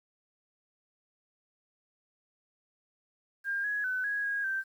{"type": "tone with pitch steps", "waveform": "sine", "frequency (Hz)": [1605, 1672, 1510, 1658, 1640, 1563], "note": ["G6", "G#6", "F#6", "G#6", "G#6", "G6"], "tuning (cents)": [40, 11, 35, -3, -22, -6], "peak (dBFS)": -29, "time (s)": [3.44, 4.64], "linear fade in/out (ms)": 50, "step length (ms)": 200, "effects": ["10-bit"]}